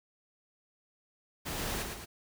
pink noise with echo, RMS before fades -37 dBFS, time 1.45-1.84 s, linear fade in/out 20 ms, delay 110 ms, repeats 2, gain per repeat -4 dB, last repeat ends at 2.06 s, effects none

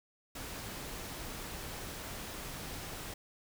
pink noise, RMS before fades -43 dBFS, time 0.35-3.14 s, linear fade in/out 5 ms, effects none

